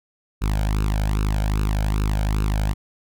sawtooth tone with flanger, 51.91 Hz, G#1, in tune, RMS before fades -21 dBFS, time 0.41-2.74 s, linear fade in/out 20 ms, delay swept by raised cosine 0.75 to 1.32 ms, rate 2.5 Hz, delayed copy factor +0.85, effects none

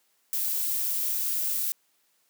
violet noise, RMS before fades -28 dBFS, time 0.33-1.72 s, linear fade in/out 0 ms, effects white hiss -69 dBFS RMS until 2.29 s + high-pass 200 Hz 12 dB/octave

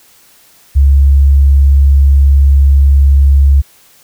sine tone, 69.3 Hz, C#2, in tune, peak -3 dBFS, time 0.75-3.62 s, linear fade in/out 20 ms, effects white hiss -45 dBFS RMS until 4.03 s

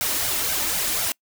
white noise with flanger, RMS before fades -24 dBFS, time 0.01-1.12 s, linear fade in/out 0 ms, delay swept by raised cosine 1.3 to 3.4 ms, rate 4 Hz, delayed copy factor +0.75, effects noise-tail reverb RT60 0.1 s tail -26 dB re dry

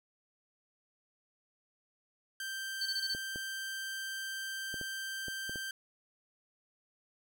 sawtooth tone, 1568 Hz, G6, in tune, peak -34 dBFS, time 2.4-5.71 s, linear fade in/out 2 ms
sine tone bursts, 4503 Hz, C#8, 26 cents sharp, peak -32 dBFS, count 5, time 2.81-3.142 s, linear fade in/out 5 ms, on 48 ms, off 23 ms
clicks, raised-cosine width 2 ms, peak -31 dBFS, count 7, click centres 3.149 / 3.359 / 4.742 / 4.813 / 5.283 / 5.495 / 5.558 s
effects none

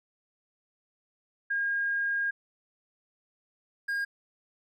sine / triangle tone pair in turn, 1622 / 1622 Hz, G#6 / G#6, -41 / -41 cents, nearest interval unison, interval 0 cents, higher neither, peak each -26 dBFS, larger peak neither, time 1.5-2.31 / 3.88-4.05 s, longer first, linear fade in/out 10 ms, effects none

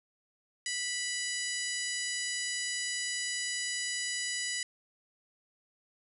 harmonic tone, 985 Hz, B5, 5 cents flat, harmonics 2 / 3 / 4 / 5 / 6 / 7 / 8 / 9 / 10, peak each -37 / -41 / -44 / -40 / -45 / -40 / -41 / -48 / -44 dBFS, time 0.66-4.63 s, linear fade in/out 2 ms, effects none

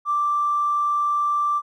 triangle tone with tanh clipping, 1174.7 Hz, D6, in tune, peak -18 dBFS, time 0.05-1.62 s, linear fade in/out 50 ms, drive 2 dB, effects none

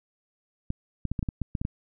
clicks, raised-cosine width 5 ms, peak -16 dBFS, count 10, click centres 0.704 / 1.053 / 1.116 / 1.192 / 1.228 / 1.288 / 1.417 / 1.552 / 1.615 / 1.651 s, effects none

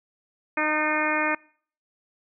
harmonic tone with a mistuned harmonic, 306.4 Hz, D#4, 27 cents flat, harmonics 1 / 2 / 3 / 4 / 5 / 6 / 7 / 8, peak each -30 / -30 / -30 / -30 / -30 / -30 / -30 / -30 dBFS, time 0.57-1.35 s, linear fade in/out 5 ms, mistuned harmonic 6, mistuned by -26 cents, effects noise-tail reverb RT60 0.5 s tail -24 dB re dry

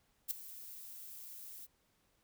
violet noise with ADSR envelope, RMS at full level -33 dBFS, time 0.28-1.67 s, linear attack 30 ms, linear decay 4 ms, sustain -17 dB, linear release 28 ms, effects pink hiss -75 dBFS RMS until 2.23 s

